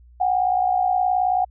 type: tone pair together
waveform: sine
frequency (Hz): 735 / 793.9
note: F#5 / G5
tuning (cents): -12 / +22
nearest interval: minor second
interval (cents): 134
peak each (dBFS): -18 / -23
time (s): 0.2-1.45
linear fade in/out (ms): 10
effects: added 60 Hz sine -46 dBFS peak until 1.5 s